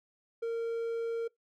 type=tone; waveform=triangle; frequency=460.8 Hz; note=A#4; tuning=20 cents flat; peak=-29 dBFS; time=0.42-1.28 s; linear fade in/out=10 ms; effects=noise-tail reverb RT60 0.2 s tail -25 dB re dry